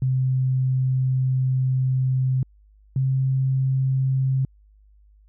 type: tone pair in turn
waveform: sine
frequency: 130 / 132.5 Hz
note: C3 / C3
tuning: -11 / +22 cents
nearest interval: unison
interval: 33 cents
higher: second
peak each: -18 dBFS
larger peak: neither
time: 0.02-2.43 / 2.96-4.45 s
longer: first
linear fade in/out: 2 ms
effects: added 51 Hz sine -51 dBFS peak until 5.28 s